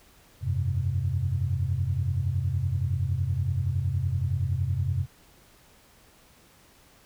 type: chord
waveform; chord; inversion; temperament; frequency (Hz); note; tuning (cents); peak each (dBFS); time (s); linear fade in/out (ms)
sine; F suspended second; none; equal; 87.31 / 98 / 130.81; F2 / G2 / C3; 0 / 0 / 0; -28; 0.41-5.07; 50
effects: tanh soft clip ceiling -14 dBFS + pink hiss -57 dBFS RMS until 7.05 s